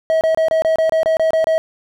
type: tone bursts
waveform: triangle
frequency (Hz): 642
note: E5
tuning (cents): -46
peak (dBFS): -10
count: 11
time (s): 0.1-1.58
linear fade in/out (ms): 0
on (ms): 110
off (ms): 27
effects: none